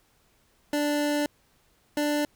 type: tone pair in turn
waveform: 25% pulse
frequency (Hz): 293.7 / 295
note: D4 / D4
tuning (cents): 0 / +8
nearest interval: unison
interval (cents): 8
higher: second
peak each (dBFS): -20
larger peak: neither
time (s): 0.73-1.26 / 1.97-2.25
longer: first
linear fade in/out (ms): 2
effects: pink hiss -65 dBFS RMS until 2.35 s